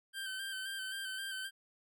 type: tone with vibrato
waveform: 25% pulse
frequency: 1557 Hz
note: G6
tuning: 12 cents flat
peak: -35 dBFS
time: 0.13-1.51 s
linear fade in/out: 50 ms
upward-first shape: square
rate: 3.8 Hz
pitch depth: 28 cents each way
effects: none